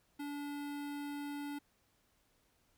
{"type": "tone with notch filter", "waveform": "square", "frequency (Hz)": 288.4, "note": "D4", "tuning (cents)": -31, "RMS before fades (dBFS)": -42, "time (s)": [0.19, 1.59], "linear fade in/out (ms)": 10, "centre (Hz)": 6200, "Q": 1.7, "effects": ["pink hiss -74 dBFS RMS until 2.77 s"]}